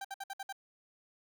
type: tone bursts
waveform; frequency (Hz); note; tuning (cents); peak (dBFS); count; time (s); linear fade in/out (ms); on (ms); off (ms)
30% pulse; 784; G5; 0; -36; 6; 0.01-0.526; 5; 36; 60
effects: none